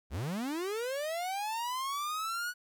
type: linear sweep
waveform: 45% pulse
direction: up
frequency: 54.1 to 1480 Hz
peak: -33 dBFS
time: 0.1-2.54 s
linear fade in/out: 50 ms
effects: 12-bit